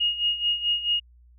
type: tone with tremolo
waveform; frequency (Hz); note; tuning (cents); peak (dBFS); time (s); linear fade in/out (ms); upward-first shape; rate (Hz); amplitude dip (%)
sine; 2865; F7; +44; -19; 0-1; 10; sine; 4.6; 75
effects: added 60 Hz sine -51 dBFS peak until 1.38 s